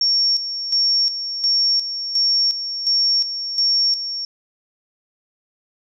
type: tone with tremolo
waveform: sine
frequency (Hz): 5500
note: F8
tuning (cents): -27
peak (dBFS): -14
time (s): 0.01-4.25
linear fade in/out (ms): 2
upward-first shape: square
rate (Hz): 1.4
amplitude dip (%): 65
effects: none